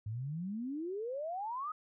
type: exponential sweep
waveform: sine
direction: up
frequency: 101.8 to 1286 Hz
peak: -36 dBFS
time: 0.06-1.72 s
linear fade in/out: 5 ms
effects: none